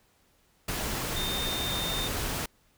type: tone in noise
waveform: sine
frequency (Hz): 3639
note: A#7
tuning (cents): -42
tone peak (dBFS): -32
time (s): 1.16-2.08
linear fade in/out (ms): 5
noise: pink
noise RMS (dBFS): -32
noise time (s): 0.68-2.46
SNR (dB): -3
effects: pink hiss -66 dBFS RMS until 2.77 s